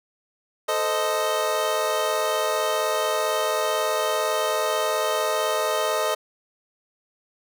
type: chord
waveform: 25% pulse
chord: A diminished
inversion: none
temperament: equal with one note detuned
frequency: 440 / 518.1 / 622.3 Hz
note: A4 / C5 / Eb5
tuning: 0 / -17 / 0 cents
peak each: -24 / -25 / -20 dBFS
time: 0.68-6.15 s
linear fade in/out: 10 ms
effects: none